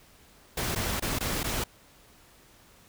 pink noise with dropouts, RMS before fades -30 dBFS, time 0.57-1.64 s, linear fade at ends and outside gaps 5 ms, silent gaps 0.751-0.758 / 0.999-1.022 / 1.188-1.206 / 1.432-1.441 s, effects pink hiss -57 dBFS RMS until 2.88 s

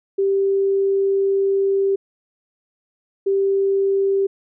sine tone pair in turn, 392 / 392 Hz, G4 / G4, 0 / 0 cents, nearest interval unison, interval 0 cents, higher neither, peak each -15 dBFS, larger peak neither, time 0.18-1.96 / 3.26-4.27 s, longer first, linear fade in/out 10 ms, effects none

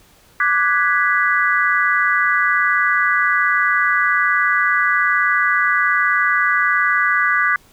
sine chord, G# half-diminished seventh, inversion second, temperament equal, 1174.7 / 1480 / 1661.2 / 1975.5 Hz, D6 / F#6 / G#6 / B6, 0 / 0 / 0 / 0 cents, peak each -19 dBFS, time 0.4-7.56 s, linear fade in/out 2 ms, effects pink hiss -51 dBFS RMS until 7.72 s

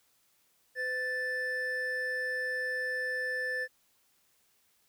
triangle tone pair together, 507.2 / 1760 Hz, B4 / A6, +46 / 0 cents, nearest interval octave + minor seventh, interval 2154 cents, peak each -36 / -30 dBFS, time 0.75-3.68 s, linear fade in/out 50 ms, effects white hiss -70 dBFS RMS until 4.88 s

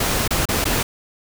pink noise with dropouts, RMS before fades -20 dBFS, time 0-0.83 s, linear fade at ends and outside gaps 5 ms, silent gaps 0.278-0.306 / 0.455-0.487 / 0.643-0.653 s, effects none

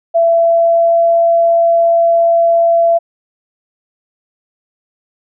sine tone with pitch glide, 670 to 674.3 Hz, E5 to E5, +28 to +39 cents, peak -7 dBFS, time 0.14-2.99 s, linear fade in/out 20 ms, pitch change +11 cents, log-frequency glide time 0.27-1.05 s, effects none

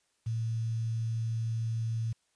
sine tone with quantisation, 113.3 Hz, A#2, 49 cents flat, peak -29 dBFS, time 0.26-2.13 s, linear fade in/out 10 ms, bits 9, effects white hiss -74 dBFS RMS until 2.35 s + resampled to 22050 Hz

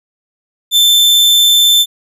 40% pulse tone, 3542 Hz, A7, 11 cents sharp, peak -5 dBFS, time 0.71-1.86 s, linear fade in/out 50 ms, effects none

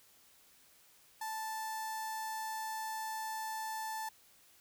sawtooth tone with notch filter, 880 Hz, A5, in tune, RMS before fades -40 dBFS, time 1.21-4.09 s, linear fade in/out 5 ms, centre 2900 Hz, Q 0.99, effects white hiss -64 dBFS RMS until 4.6 s

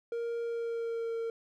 triangle tone with pitch glide, 467.3 to 457.9 Hz, A#4 to A#4, +4 to -31 cents, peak -30 dBFS, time 0.12-1.3 s, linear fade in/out 2 ms, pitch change -35 cents, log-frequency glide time 0.42-1.16 s, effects none

